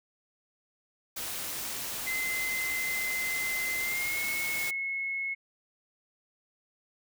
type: noise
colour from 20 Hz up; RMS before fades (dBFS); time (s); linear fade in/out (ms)
white; -36; 1.16-4.71; 10
type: tone with pitch glide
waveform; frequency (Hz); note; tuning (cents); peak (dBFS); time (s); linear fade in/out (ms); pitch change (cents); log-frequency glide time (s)
sine; 2063 to 2182; C7 to C#7; -25 to -28; -30; 2.06-5.35; 20; +97; 3.77-4.22
effects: none